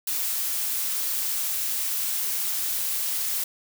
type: noise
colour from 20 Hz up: blue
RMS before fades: -27 dBFS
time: 0.07-3.44 s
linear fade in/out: 5 ms
effects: none